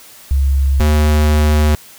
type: tone pair in turn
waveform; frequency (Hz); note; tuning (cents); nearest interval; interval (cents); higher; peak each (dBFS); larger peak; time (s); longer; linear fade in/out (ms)
sine / square; 68.3 / 75.57; C#2 / D#2; -25 / -50; major second; 175; second; -10; neither; 0.31-0.8 / 0.8-1.75; second; 0
effects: white hiss -40 dBFS RMS until 1.98 s